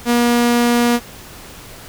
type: tone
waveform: sawtooth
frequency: 239.1 Hz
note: A#3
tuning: 44 cents sharp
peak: -8 dBFS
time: 0.05-1 s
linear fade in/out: 50 ms
effects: pink hiss -37 dBFS RMS until 1.88 s